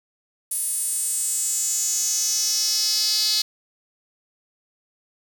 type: tone with high-pass filter sweep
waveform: sawtooth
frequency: 427.8 Hz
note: A4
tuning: 49 cents flat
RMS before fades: -23 dBFS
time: 0.51-3.42 s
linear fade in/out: 5 ms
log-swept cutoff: 10000 to 4400 Hz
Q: 5.3
effects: none